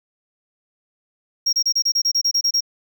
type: tone bursts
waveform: triangle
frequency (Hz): 5588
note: F8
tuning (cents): 0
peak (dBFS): -14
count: 12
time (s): 1.46-2.607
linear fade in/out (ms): 10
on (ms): 69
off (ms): 29
effects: none